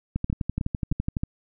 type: two click trains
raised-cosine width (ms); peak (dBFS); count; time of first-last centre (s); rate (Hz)
5; -14 / -13; 4 / 13; 0.3-1.235 / 0.16-1.168; 3.21 / 11.9
effects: none